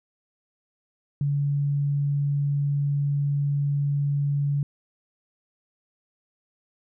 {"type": "tone", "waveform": "sine", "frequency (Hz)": 142.7, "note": "D3", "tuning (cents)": -49, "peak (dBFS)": -21, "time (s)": [1.21, 4.63], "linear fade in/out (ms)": 2, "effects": []}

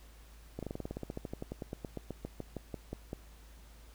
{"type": "slowing click train", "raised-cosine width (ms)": 2, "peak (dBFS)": -25, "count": 27, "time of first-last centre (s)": [0.59, 3.131], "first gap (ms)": 37, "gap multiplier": 1.07, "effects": ["added 54 Hz sine -53 dBFS peak until 3.94 s", "pink hiss -61 dBFS RMS until 3.94 s"]}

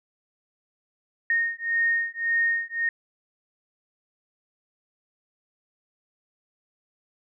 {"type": "beating tone pair", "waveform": "sine", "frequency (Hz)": [1848, 1849.8], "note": ["A#6", "A#6"], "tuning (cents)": [-16, -14], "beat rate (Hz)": 1.8, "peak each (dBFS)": -25, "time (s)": [1.3, 2.89], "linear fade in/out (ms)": 2, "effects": []}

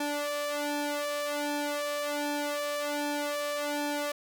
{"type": "tone with flanger", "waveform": "sawtooth", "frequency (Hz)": 292.1, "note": "D4", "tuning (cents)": -9, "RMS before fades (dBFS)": -32, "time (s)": [0, 4.12], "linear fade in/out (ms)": 5, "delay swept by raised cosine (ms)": [1.2, 1.78], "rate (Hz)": 1.3, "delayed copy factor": 0.9, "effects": []}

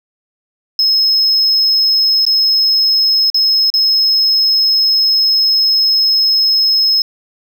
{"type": "tone with dropouts", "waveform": "sine", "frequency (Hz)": 5170, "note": "E8", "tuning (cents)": -34, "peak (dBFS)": -6, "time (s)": [0.79, 7.02], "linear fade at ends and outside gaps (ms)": 2, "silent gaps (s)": [[2.252, 2.265], [3.301, 3.344], [3.702, 3.739]], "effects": ["tanh soft clip ceiling -8 dBFS", "8-bit"]}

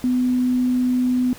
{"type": "tone", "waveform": "sine", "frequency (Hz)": 250.8, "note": "B3", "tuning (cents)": 27, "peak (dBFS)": -16, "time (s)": [0.04, 1.33], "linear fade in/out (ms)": 0, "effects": ["pink hiss -42 dBFS RMS until 1.38 s"]}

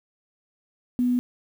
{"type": "tone with quantisation", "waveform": "sine", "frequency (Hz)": 246.9, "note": "B3", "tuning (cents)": 0, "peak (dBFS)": -19, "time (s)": [0.99, 1.19], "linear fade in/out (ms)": 0, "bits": 8, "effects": []}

